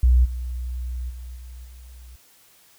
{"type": "tone with level steps", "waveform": "sine", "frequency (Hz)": 61.74, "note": "B1", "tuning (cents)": 0, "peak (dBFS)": [-12, -26, -33, -36, -40], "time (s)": [0.03, 2.16], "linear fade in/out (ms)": 5, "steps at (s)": [0.24, 1.09, 1.35, 1.64], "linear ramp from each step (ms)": 20, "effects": ["white hiss -55 dBFS RMS until 2.78 s"]}